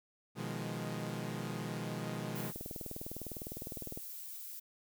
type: chord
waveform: sawtooth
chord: F half-diminished seventh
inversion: second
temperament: equal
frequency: 123.47 / 155.56 / 174.61 / 207.7 Hz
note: Cb3 / Eb3 / F3 / Ab3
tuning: 0 / 0 / 0 / 0 cents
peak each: -39 / -39 / -41 / -39 dBFS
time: 0.35-2.53 s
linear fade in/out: 50 ms
type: noise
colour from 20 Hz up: violet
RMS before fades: -46 dBFS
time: 2.35-4.6 s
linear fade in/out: 10 ms
type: click train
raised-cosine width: 2 ms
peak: -30 dBFS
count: 29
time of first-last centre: 2.56-3.974 s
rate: 19.8 Hz
effects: none